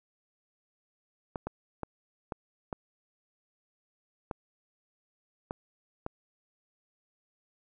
clicks, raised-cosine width 1 ms, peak -20 dBFS, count 8, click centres 1.358 / 1.47 / 1.833 / 2.322 / 2.728 / 4.312 / 5.509 / 6.064 s, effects none

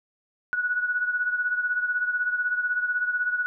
sine beating tone pair, 1466 / 1482 Hz, F#6 / F#6, -16 / +2 cents, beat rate 16 Hz, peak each -24 / -30 dBFS, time 0.53-3.46 s, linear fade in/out 0 ms, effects none

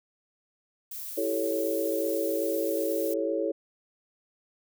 violet noise, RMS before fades -38 dBFS, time 0.91-3.14 s, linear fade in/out 5 ms
sine chord, A dominant seventh, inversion second, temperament equal, 329.6 / 392 / 440 / 554.4 Hz, E4 / G4 / A4 / C#5, 0 / 0 / 0 / 0 cents, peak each -31 / -34 / -31 / -30 dBFS, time 1.17-3.52 s, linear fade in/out 10 ms
effects none

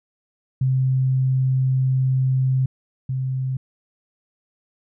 sine tone pair in turn, 130.81 / 130.81 Hz, C3 / C3, 0 / 0 cents, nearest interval unison, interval 0 cents, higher neither, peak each -16 / -21 dBFS, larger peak first, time 0.61-2.66 / 3.09-3.57 s, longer first, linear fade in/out 5 ms, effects none

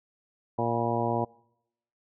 harmonic tone with a mistuned harmonic, 117 Hz, A#2, 7 cents sharp, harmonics 1 / 2 / 3 / 4 / 5 / 6 / 7 / 8, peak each -33 / -33 / -33 / -33 / -33 / -33 / -33 / -33 dBFS, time 0.58-1.25 s, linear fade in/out 10 ms, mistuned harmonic 8, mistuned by +57 cents, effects noise-tail reverb RT60 0.8 s tail -25 dB re dry

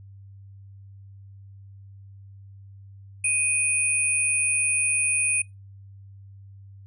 sine tone pair together, 2489 / 9377 Hz, D#7 / D9, 0 / -4 cents, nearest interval octave + major seventh, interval 2296 cents, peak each -23 dBFS, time 3.24-5.42 s, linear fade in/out 5 ms, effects noise-tail reverb RT60 0.2 s tail -25 dB re dry + added 98 Hz sine -43 dBFS peak until 6.86 s

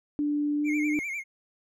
sine tone with pitch glide, 293.7 to 299.7 Hz, D4 to D4, 0 to +35 cents, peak -24 dBFS, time 0.19-0.99 s, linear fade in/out 0 ms, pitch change +35 cents, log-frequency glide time 0.57-0.71 s
triangle tone with vibrato, 2241 Hz, C#7, 18 cents sharp, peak -29 dBFS, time 0.64-1.24 s, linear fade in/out 50 ms, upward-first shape sine, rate 10 Hz, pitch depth 100 cents each way
effects none

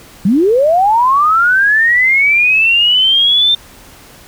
sine linear sweep, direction up, 172.5 to 3608 Hz, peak -7 dBFS, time 0.25-3.55 s, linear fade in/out 5 ms, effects pink hiss -39 dBFS RMS until 4.27 s

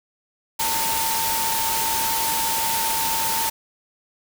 sine tone in noise, 900 Hz, A5, 39 cents sharp, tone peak -25 dBFS, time 0.59-3.5 s, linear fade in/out 10 ms, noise white, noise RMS -24 dBFS, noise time 0.59-3.5 s, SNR -4 dB, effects none

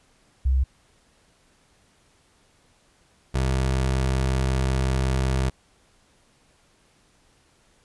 sine / 25% pulse tone pair in turn, 65.41 / 65.41 Hz, C2 / C2, 0 / 0 cents, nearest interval unison, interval 0 cents, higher neither, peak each -17 dBFS, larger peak neither, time 0.45-0.64 / 3.34-5.5 s, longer second, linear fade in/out 10 ms, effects pink hiss -61 dBFS RMS until 7.84 s + resampled to 24000 Hz

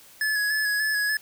square tone with vibrato, 1700 Hz, G#6, 40 cents sharp, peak -23 dBFS, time 0.21-1.17 s, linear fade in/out 2 ms, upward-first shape square, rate 3.4 Hz, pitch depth 25 cents each way, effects white hiss -51 dBFS RMS until 1.21 s

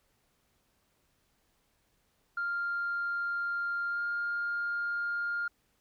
sine tone with pitch glide, 1396.9 to 1408.2 Hz, F6 to F6, 0 to +14 cents, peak -29 dBFS, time 2.37-5.48 s, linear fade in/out 5 ms, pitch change +14 cents, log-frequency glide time 3.89-4.02 s, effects tanh soft clip ceiling -26 dBFS + pink hiss -73 dBFS RMS until 5.8 s

